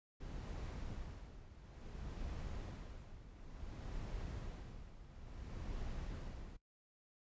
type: noise with tremolo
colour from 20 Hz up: brown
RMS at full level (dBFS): -44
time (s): 0.2-6.57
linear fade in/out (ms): 10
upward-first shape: sine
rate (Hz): 0.57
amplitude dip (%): 75
effects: noise-tail reverb RT60 0.1 s tail -18 dB re dry + resampled to 16000 Hz